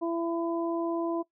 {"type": "harmonic tone", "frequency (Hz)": 335.4, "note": "E4", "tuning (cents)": 30, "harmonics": [1, 2, 3], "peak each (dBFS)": [-28, -34, -38], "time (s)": [0.01, 1.23], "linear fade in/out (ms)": 20, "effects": ["noise-tail reverb RT60 0.1 s tail -19 dB re dry"]}